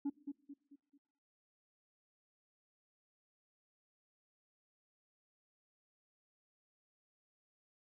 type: tone with echo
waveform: sine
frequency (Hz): 283.3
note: C#4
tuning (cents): +38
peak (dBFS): -31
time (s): 0.05-0.1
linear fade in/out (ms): 10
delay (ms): 220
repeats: 4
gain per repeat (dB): -8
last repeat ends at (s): 0.98
effects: noise-tail reverb RT60 0.9 s tail -22 dB re dry + tanh soft clip ceiling -33 dBFS